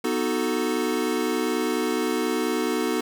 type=chord; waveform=square; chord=B dominant seventh; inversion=none; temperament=equal; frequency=246.9 / 311.1 / 370 / 440 Hz; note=B3 / D#4 / F#4 / A4; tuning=0 / 0 / 0 / 0 cents; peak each=-29 dBFS; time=0.04-3.01 s; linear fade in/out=5 ms; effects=none